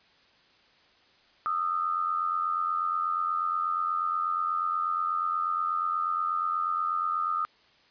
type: tone pair together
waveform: sine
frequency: 1230.2 / 1318.5 Hz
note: D#6 / E6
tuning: -20 / 0 cents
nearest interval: minor second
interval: 120 cents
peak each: -27 / -31 dBFS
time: 1.46-7.45 s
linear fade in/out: 0 ms
effects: white hiss -61 dBFS RMS until 7.9 s + resampled to 11025 Hz